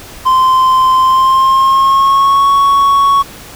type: tone with pitch glide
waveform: triangle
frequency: 1038 to 1112.5 Hz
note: C6 to C#6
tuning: -14 to +6 cents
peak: -4 dBFS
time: 0.25-3.23 s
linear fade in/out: 20 ms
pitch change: +120 cents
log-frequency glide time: 0.98-2.5 s
effects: pink hiss -32 dBFS RMS until 3.55 s